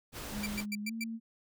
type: noise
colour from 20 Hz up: pink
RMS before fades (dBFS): -42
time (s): 0.12-0.66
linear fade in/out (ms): 50
type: tone with pitch glide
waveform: sine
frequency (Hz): 207.7 to 226.5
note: G#3 to A#3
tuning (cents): 0 to -50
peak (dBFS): -36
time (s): 0.31-1.2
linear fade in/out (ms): 50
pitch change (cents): +150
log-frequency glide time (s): 0.83-0.92
type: tone bursts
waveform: sawtooth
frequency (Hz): 2341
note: D7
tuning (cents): -6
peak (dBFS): -31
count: 5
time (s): 0.43-1.04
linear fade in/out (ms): 5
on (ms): 34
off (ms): 110
effects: none